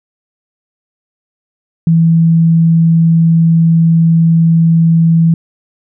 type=tone; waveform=sine; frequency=164.81 Hz; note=E3; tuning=in tune; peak=-5 dBFS; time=1.87-5.34 s; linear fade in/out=2 ms; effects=none